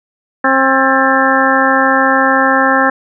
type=harmonic tone with a mistuned harmonic; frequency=266.5 Hz; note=C4; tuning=32 cents sharp; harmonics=1 / 2 / 3 / 4 / 5 / 6 / 7; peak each=-16 / -16 / -16 / -16 / -16 / -16 / -16 dBFS; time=0.44-2.9 s; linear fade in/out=5 ms; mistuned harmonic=7; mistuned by=-89 cents; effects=none